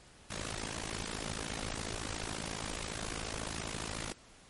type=noise with amplitude modulation; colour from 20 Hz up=pink; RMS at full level=-35 dBFS; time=0.3-4.13 s; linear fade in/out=10 ms; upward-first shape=sine; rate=54.3 Hz; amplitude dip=95%; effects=pink hiss -58 dBFS RMS until 4.49 s + MP3 48 kbps